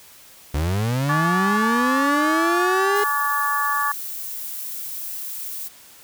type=linear sweep; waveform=35% pulse; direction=up; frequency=69.3 to 415.3 Hz; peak=-18 dBFS; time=0.54-3.04 s; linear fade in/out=5 ms
type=harmonic tone; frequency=287.2 Hz; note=D4; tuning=39 cents flat; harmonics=3 / 4 / 5 / 6; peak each=-29 / -21 / -32 / -25 dBFS; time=1.09-3.92 s; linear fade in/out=5 ms
type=noise; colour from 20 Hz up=violet; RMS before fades=-31 dBFS; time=2.95-5.69 s; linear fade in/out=20 ms
effects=white hiss -47 dBFS RMS until 6.03 s